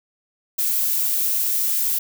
violet noise, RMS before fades -21 dBFS, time 0.58-1.99 s, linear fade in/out 10 ms, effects none

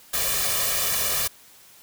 white noise with comb filter, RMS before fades -24 dBFS, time 0.13-1.28 s, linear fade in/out 10 ms, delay 1.7 ms, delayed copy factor +0.8, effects white hiss -51 dBFS RMS until 1.82 s

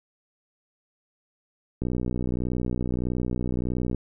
click train, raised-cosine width 3 ms, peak -15 dBFS, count 132, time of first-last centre 1.82-3.947 s, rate 61.6 Hz, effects none

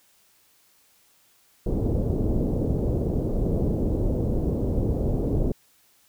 pink low-pass noise, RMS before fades -24 dBFS, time 1.66-5.52 s, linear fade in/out 5 ms, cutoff 500 Hz, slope 24 dB/octave, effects white hiss -61 dBFS RMS until 6.08 s

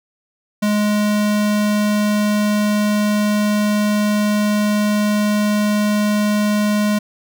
square tone, 209 Hz, G#3, 11 cents sharp, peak -15 dBFS, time 0.62-6.99 s, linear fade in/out 10 ms, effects none

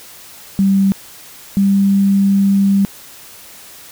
sine tone pair in turn, 195.1 / 197.37 Hz, G3 / G3, -8 / +12 cents, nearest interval unison, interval 20 cents, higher second, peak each -9 dBFS, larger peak neither, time 0.59-0.92 / 1.57-2.85 s, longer second, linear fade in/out 0 ms, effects white hiss -38 dBFS RMS until 3.91 s

